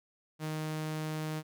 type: tone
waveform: sawtooth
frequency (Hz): 155.56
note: D#3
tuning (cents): 0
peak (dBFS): -30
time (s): 0.39-1.43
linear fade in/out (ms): 50
effects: none